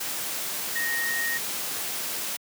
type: tone in noise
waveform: sine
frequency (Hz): 1864.7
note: A#6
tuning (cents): 0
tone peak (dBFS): -26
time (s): 0.75-1.38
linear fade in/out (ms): 10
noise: white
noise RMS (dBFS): -31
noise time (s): 0-2.37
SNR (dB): +2
effects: high-pass 150 Hz 12 dB/octave